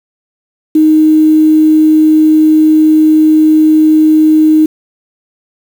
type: tone with quantisation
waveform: sine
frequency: 311.1 Hz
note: D#4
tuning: in tune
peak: -3 dBFS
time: 0.75-4.66 s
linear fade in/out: 5 ms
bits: 5
effects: none